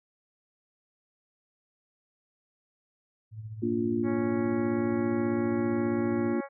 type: tone with tremolo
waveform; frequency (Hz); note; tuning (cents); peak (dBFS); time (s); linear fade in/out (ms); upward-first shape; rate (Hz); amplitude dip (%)
sine; 109; A2; -16; -34; 3.31-6.35; 50; triangle; 15; 65
type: chord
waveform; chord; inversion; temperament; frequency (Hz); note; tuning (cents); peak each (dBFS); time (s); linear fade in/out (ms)
sine; Bb major; none; just; 233.1 / 291.4 / 349.6; Bb3 / D4 / F4; 0 / -13 / +2; -29 / -32 / -29; 3.62-6.41; 10
type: harmonic tone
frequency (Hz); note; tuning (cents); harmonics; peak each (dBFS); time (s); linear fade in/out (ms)
277.2; C#4; 0; 2 / 3 / 4 / 5 / 6 / 7 / 8; -38 / -42 / -44 / -46 / -48 / -49 / -50; 4.03-6.49; 50
effects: none